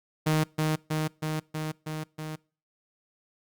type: tone with echo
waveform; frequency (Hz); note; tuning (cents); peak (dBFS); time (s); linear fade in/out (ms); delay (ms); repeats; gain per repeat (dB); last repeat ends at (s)
sawtooth; 155.56; D#3; 0; -18; 0.26-0.44; 10; 320; 6; -2; 2.36
effects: noise-tail reverb RT60 0.4 s tail -25 dB re dry + Opus 48 kbps